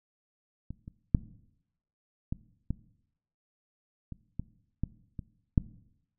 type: clicks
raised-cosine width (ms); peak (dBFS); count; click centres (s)
5; -26 / -30 / -8 / -19 / -18 / -27 / -21 / -17 / -25 / -9; 10; 0.706 / 0.879 / 1.148 / 2.325 / 2.706 / 4.123 / 4.396 / 4.836 / 5.192 / 5.578
effects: noise-tail reverb RT60 0.8 s tail -19 dB re dry